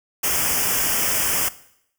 white band-stop noise, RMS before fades -21 dBFS, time 0.23-1.49 s, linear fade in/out 10 ms, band 3300 to 4900 Hz, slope 96 dB/octave, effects noise-tail reverb RT60 0.7 s tail -17 dB re dry

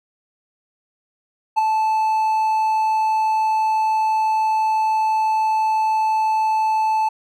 triangle tone with ADSR envelope, 874 Hz, A5, 12 cents flat, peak -9 dBFS, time 1.56-7.09 s, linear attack 25 ms, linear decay 9 ms, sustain -5 dB, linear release 9 ms, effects none

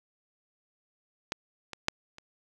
clicks, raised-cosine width 0.2 ms, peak -13 / -21 / -7 / -29 dBFS, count 4, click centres 1.321 / 1.733 / 1.884 / 2.184 s, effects none

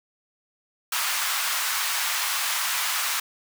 pink high-pass noise, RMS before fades -26 dBFS, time 0.92-3.2 s, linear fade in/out 5 ms, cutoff 1000 Hz, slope 24 dB/octave, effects none

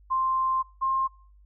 sine tone pair in turn, 1050 / 1062.2 Hz, C6 / C6, +6 / +26 cents, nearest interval unison, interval 20 cents, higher second, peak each -22 dBFS, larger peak neither, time 0.1-0.63 / 0.81-1.08 s, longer first, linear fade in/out 20 ms, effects noise-tail reverb RT60 0.5 s tail -26 dB re dry + added 50 Hz sine -52 dBFS peak until 1.45 s

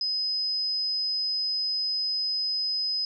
sine tone, 5040 Hz, D#8, 21 cents sharp, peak -25 dBFS, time 0.01-3.05 s, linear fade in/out 2 ms, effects none

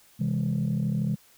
sine chord, C augmented, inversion none, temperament just, 130.81 / 163.52 / 204.4 Hz, C3 / E3 / G#3, 0 / -14 / -27 cents, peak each -27 dBFS, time 0.19-1.16 s, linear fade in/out 20 ms, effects tanh soft clip ceiling -19 dBFS + white hiss -58 dBFS RMS until 1.37 s

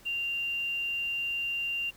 sine tone with quantisation, 2780 Hz, F7, 9 cents flat, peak -29 dBFS, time 0.05-1.91 s, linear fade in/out 20 ms, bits 9, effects pink hiss -56 dBFS RMS until 1.96 s

